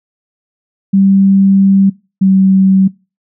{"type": "tone pair in turn", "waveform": "sine", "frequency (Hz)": [194.9, 191.33], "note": ["G3", "G3"], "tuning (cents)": [-10, -42], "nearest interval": "unison", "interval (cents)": 32, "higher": "first", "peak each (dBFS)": -5, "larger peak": "neither", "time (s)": [[0.93, 1.9], [2.21, 2.88]], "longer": "first", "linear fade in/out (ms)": 10, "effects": ["noise-tail reverb RT60 0.3 s tail -23 dB re dry"]}